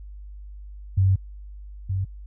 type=tone pair in turn; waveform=sine; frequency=95.6 / 95.6 Hz; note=G2 / G2; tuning=-43 / -43 cents; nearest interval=unison; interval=0 cents; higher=neither; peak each=-15 / -22 dBFS; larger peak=first; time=0.97-1.16 / 1.89-2.05 s; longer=first; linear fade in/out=10 ms; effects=added 50 Hz sine -37 dBFS peak until 2.26 s